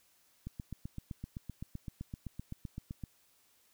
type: click train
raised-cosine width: 5 ms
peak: -28 dBFS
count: 21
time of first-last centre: 0.47-3.037 s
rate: 7.79 Hz
effects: white hiss -69 dBFS RMS until 3.73 s